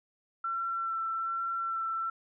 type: tone with vibrato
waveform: sine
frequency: 1347 Hz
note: E6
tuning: 37 cents sharp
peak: -30 dBFS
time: 0.44-2.1 s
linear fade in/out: 5 ms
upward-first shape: sine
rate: 1.2 Hz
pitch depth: 13 cents each way
effects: none